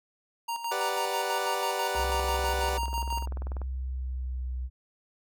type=tone with tremolo; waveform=square; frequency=932.3 Hz; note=A#5; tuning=in tune; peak=-30 dBFS; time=0.48-3.26 s; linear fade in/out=10 ms; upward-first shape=square; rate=6.1 Hz; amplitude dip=60%
type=chord; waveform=25% pulse; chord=G major seventh; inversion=none; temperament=equal; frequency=392 / 493.9 / 587.3 / 740 Hz; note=G4 / B4 / D5 / F#5; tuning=0 / 0 / 0 / 0 cents; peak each=-31 dBFS; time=0.71-2.78 s; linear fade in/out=10 ms
type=tone with pitch glide; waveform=sine; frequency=65.41 to 62.96 Hz; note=C2 to B1; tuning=0 to +34 cents; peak=-30 dBFS; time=1.94-4.7 s; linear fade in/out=50 ms; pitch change=-66 cents; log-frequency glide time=3.45-4.51 s
type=click train; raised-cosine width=1 ms; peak=-27 dBFS; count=35; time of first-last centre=1.95-3.617 s; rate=20.4 Hz
effects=none